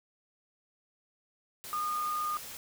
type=tone in noise; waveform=sine; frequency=1222 Hz; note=D#6; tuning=32 cents flat; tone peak=-30 dBFS; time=1.73-2.37 s; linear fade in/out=0 ms; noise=white; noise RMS=-44 dBFS; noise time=1.64-2.57 s; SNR=+11 dB; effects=none